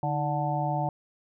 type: harmonic tone with a mistuned harmonic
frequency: 146.83 Hz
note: D3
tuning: in tune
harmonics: 1 / 2 / 4 / 5 / 6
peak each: -29 / -37 / -35 / -30 / -32 dBFS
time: 0.03-0.89 s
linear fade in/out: 2 ms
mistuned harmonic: 2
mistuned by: +130 cents
effects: none